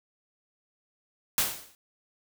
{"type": "noise with exponential decay", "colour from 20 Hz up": "white", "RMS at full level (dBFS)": -22, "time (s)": [1.38, 1.75], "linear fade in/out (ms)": 0, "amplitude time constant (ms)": 80, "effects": []}